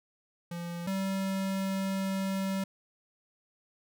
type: tone pair in turn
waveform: square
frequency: 171.9 / 192.95 Hz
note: F3 / G3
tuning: -27 / -27 cents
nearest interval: major second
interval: 200 cents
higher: second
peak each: -36 / -30 dBFS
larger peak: second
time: 0.51-0.87 / 0.87-2.64 s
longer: second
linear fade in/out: 5 ms
effects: none